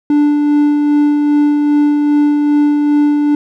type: tone with tremolo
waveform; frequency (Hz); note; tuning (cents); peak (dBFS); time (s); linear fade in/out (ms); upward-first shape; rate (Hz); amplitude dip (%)
triangle; 293.7; D4; 0; -5; 0.1-3.35; 2; sine; 2.5; 30
effects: none